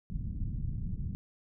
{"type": "low-pass noise", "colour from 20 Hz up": "pink", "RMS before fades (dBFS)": -35, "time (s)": [0.1, 1.15], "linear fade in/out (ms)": 0, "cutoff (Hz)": 180, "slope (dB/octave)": 24, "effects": []}